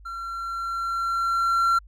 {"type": "tone with level ramp", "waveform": "triangle", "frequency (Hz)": 1364, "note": "F6", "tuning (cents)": -41, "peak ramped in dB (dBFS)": [-30, -15], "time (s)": [0.05, 1.79], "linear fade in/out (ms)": 10, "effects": ["added 50 Hz sine -45 dBFS peak until 1.87 s"]}